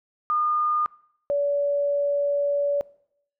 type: tone pair in turn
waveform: sine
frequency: 1217 / 571.9 Hz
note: D#6 / D5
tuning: -39 / -46 cents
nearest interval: octave + minor second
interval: 1307 cents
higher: first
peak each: -20 dBFS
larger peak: neither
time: 0.3-0.86 / 1.3-2.81 s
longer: second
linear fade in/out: 0 ms
effects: noise-tail reverb RT60 0.7 s tail -22 dB re dry